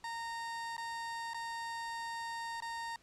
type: tone with dropouts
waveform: 30% pulse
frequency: 924 Hz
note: A#5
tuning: 16 cents flat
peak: -36 dBFS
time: 0.04-2.96 s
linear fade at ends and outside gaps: 2 ms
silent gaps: 0.767-0.779 / 1.335-1.344 / 2.604-2.622 s
effects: pink hiss -66 dBFS RMS until 3.02 s + low-pass 8000 Hz 12 dB/octave